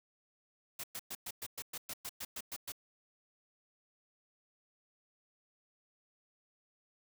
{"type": "noise bursts", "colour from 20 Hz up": "white", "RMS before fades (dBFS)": -42, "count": 13, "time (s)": [0.79, 2.721], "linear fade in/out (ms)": 5, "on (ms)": 47, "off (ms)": 110, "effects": []}